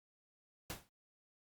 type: noise with exponential decay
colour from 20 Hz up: pink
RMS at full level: -40 dBFS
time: 0.7-0.89 s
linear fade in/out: 0 ms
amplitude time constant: 41 ms
effects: Opus 48 kbps